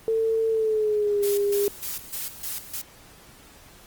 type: tone with pitch glide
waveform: sine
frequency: 447.7 to 405.8 Hz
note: A4 to G#4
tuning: +30 to -40 cents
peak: -20 dBFS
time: 0.08-1.68 s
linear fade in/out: 0 ms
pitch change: -170 cents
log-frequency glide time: 0.5-1.23 s
type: noise with tremolo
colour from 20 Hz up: blue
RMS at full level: -31 dBFS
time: 1.22-2.82 s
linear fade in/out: 20 ms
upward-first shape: square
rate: 3.3 Hz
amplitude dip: 75%
effects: pink hiss -50 dBFS RMS until 3.86 s + Opus 24 kbps